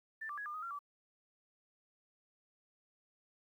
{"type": "tone with pitch steps", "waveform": "sine", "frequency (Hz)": [1772, 1174, 1671, 1201, 1253, 1372, 1154], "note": ["A6", "D6", "G#6", "D6", "D#6", "F6", "D6"], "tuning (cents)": [12, -1, 10, 38, 12, -31, -31], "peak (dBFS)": -40, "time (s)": [0.21, 0.791], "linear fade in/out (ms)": 10, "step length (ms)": 83, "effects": ["12-bit"]}